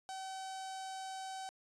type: tone with notch filter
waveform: sawtooth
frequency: 764 Hz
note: G5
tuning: 45 cents flat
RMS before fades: -44 dBFS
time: 0.09-1.49 s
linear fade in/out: 0 ms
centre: 2000 Hz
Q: 1
effects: resampled to 22050 Hz